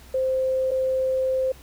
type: tone with dropouts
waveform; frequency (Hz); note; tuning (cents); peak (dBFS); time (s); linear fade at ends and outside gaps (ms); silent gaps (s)
sine; 522; C5; -4; -20; 0.14-1.52; 5; 0.709-0.714
effects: added 63 Hz sine -47 dBFS peak until 1.62 s + pink hiss -50 dBFS RMS until 1.62 s